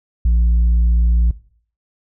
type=tone; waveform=sine; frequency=57.8 Hz; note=A#1; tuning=14 cents flat; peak=-8 dBFS; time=0.25-1.31 s; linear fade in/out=5 ms; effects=noise-tail reverb RT60 0.5 s tail -19 dB re dry + tanh soft clip ceiling -10 dBFS